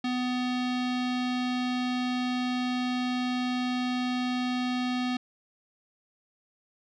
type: tone with low-pass filter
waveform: square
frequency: 250 Hz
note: B3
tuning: 21 cents sharp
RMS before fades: -29 dBFS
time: 0.04-5.17 s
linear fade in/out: 5 ms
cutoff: 3900 Hz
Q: 2.1
effects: none